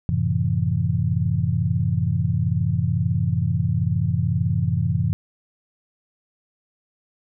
sine chord, F# half-diminished seventh, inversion none, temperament just, 92.5 / 111 / 133.2 / 166.5 Hz, F#2 / A2 / C3 / E3, 0 / +16 / +31 / +18 cents, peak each -24 dBFS, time 0.09-5.13 s, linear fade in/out 0 ms, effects none

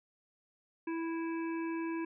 harmonic tone with a mistuned harmonic, 329.6 Hz, E4, in tune, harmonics 1 / 3 / 5 / 7 / 8, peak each -34 / -44 / -48 / -51 / -52 dBFS, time 0.87-2.05 s, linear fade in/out 5 ms, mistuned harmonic 8, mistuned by -18 cents, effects none

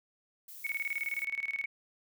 violet noise, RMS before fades -48 dBFS, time 0.48-1.25 s, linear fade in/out 5 ms
sine tone with tremolo, 2217 Hz, C#7, in tune, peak -30 dBFS, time 0.64-1.66 s, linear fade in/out 10 ms, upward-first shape square, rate 19 Hz, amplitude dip 80%
effects none

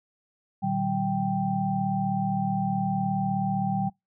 sine tone cluster, 115.9 / 151.9 / 191.2 / 784 Hz, A#2 / D#3 / G3 / G5, -10 / -41 / -43 / 0 cents, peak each -34 / -32 / -27 / -28 dBFS, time 0.62-3.9 s, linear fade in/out 20 ms, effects noise-tail reverb RT60 0.2 s tail -26 dB re dry

